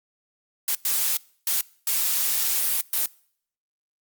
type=noise bursts at uneven times; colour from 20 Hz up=blue; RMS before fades=-23 dBFS; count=5; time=0.68-0.75 / 0.85-1.17 / 1.47-1.61 / 1.87-2.81 / 2.93-3.06 s; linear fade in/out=2 ms; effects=noise-tail reverb RT60 0.6 s tail -24 dB re dry + Opus 48 kbps